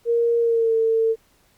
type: tone with pitch glide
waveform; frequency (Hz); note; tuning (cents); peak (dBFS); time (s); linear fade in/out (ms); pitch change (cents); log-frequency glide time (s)
sine; 468 to 449.7; A#4 to A4; +7 to +38; -16; 0.05-1.16; 50; -69; 0.39-0.75
effects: pink hiss -60 dBFS RMS until 1.57 s + Opus 48 kbps